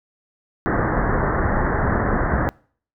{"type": "low-pass noise", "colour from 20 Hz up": "pink", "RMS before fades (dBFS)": -20, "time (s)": [0.66, 2.49], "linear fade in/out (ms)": 0, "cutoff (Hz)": 1900, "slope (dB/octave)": 96, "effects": ["noise-tail reverb RT60 0.5 s tail -25 dB re dry"]}